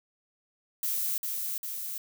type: noise with echo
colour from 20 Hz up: violet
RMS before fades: -30 dBFS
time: 0.83-1.18 s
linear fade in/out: 2 ms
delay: 400 ms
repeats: 2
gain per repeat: -3 dB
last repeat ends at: 1.98 s
effects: none